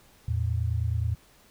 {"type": "tone pair together", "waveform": "sine", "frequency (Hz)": [82.85, 112.4], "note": ["E2", "A2"], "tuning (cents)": [9, 37], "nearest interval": "perfect fourth", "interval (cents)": 528, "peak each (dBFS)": -27, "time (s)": [0.28, 1.15], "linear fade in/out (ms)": 5, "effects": ["pink hiss -58 dBFS RMS until 1.5 s"]}